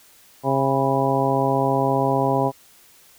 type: harmonic tone with a mistuned harmonic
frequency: 135.1 Hz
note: C#3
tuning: 44 cents flat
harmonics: 1 / 2 / 3 / 4 / 5 / 6 / 7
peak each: -25 / -25 / -25 / -25 / -25 / -25 / -25 dBFS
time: 0.43-2.52 s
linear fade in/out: 50 ms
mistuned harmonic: 7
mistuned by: +63 cents
effects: white hiss -52 dBFS RMS until 3.18 s